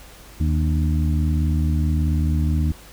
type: harmonic tone with a mistuned harmonic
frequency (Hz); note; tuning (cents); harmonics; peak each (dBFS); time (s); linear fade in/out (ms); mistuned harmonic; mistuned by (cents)
78.5; D#2; +16; 1 / 2 / 3 / 4; -18 / -24 / -28 / -30; 0.4-2.72; 5; 4; -78
effects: added 50 Hz sine -45 dBFS peak until 2.92 s + pink hiss -45 dBFS RMS until 2.92 s